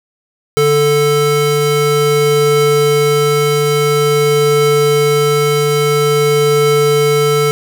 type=tone pair together; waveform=square; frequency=146.83 / 440 Hz; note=D3 / A4; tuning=0 / 0 cents; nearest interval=octave + perfect fifth; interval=1900 cents; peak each=-17 / -11 dBFS; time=0.57-7.51 s; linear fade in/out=0 ms; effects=none